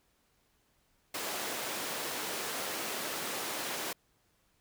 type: high-pass noise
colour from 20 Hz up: pink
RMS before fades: -37 dBFS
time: 1.14-3.93 s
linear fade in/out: 5 ms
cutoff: 350 Hz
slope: 12 dB/octave
effects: pink hiss -72 dBFS RMS until 4.6 s